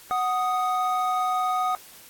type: tone pair together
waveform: triangle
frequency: 740 / 1244.5 Hz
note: F#5 / D#6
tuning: 0 / 0 cents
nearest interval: major sixth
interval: 900 cents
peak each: -23 dBFS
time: 0.11-1.75 s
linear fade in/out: 0 ms
effects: white hiss -48 dBFS RMS until 2.09 s + AAC 64 kbps